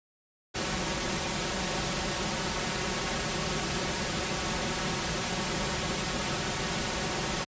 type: noise with comb filter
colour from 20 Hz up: pink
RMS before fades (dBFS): -30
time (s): 0.54-7.45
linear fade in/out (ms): 20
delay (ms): 5.4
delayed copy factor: +0.6
effects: high-pass 60 Hz 12 dB/octave + resampled to 16000 Hz